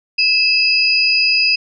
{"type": "tone pair together", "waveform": "sine", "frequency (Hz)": [2616, 4932], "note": ["E7", "D#8"], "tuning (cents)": [-14, -16], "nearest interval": "major seventh", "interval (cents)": 1098, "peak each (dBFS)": -14, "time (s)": [0.18, 1.56], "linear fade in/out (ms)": 10, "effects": []}